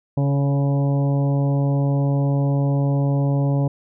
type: harmonic tone with a mistuned harmonic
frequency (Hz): 140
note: C#3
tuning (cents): +18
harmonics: 1 / 2 / 3 / 4 / 5 / 6 / 7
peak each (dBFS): -17 / -25 / -33 / -29 / -36 / -37 / -40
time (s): 0.17-3.68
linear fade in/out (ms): 5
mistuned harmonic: 3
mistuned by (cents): +17
effects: none